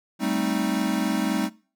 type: chord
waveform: square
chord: A half-diminished seventh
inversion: third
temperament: equal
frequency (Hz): 196 / 220 / 261.6 / 311.1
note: G3 / A3 / C4 / Eb4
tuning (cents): 0 / 0 / 0 / 0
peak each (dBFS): -29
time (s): 0.19-1.5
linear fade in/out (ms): 50
effects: noise-tail reverb RT60 0.4 s tail -22 dB re dry